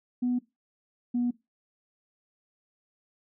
sine tone pair in turn, 246.9 / 242.9 Hz, B3 / B3, 0 / -29 cents, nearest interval unison, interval 29 cents, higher first, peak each -23 dBFS, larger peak neither, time 0.22-0.39 / 1.14-1.31 s, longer neither, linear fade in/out 10 ms, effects noise-tail reverb RT60 0.2 s tail -18 dB re dry + tanh soft clip ceiling -20 dBFS

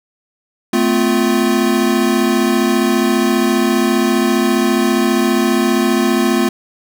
square chord, F major, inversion first, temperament equal with one note detuned, 220 / 254.9 / 349.2 Hz, A3 / C4 / F4, 0 / -45 / 0 cents, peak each -17 dBFS, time 0.73-6.49 s, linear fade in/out 5 ms, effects none

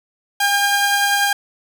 sawtooth tone pair together, 808 / 1605.8 Hz, G#5 / G6, -48 / +41 cents, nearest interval octave, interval 1189 cents, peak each -14 dBFS, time 0.4-1.33 s, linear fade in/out 5 ms, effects 7-bit

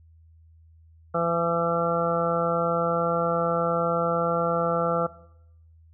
harmonic tone, 168.7 Hz, E3, 40 cents sharp, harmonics 1 / 2 / 3 / 4 / 5 / 7 / 8, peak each -30 / -36 / -26 / -29 / -35 / -31 / -29 dBFS, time 1.14-5.07 s, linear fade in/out 10 ms, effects noise-tail reverb RT60 0.8 s tail -19 dB re dry + added 81 Hz sine -51 dBFS peak until 5.93 s

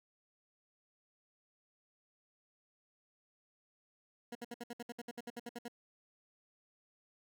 20% pulse tone bursts, 238.2 Hz, A#3, 38 cents sharp, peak -37 dBFS, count 15, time 4.32-5.682 s, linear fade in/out 5 ms, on 32 ms, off 63 ms, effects none

